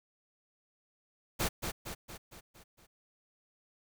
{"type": "noise with echo", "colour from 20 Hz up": "pink", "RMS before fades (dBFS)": -31, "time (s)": [1.39, 1.49], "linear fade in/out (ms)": 20, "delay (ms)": 230, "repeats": 6, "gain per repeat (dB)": -5, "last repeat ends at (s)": 2.87, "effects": []}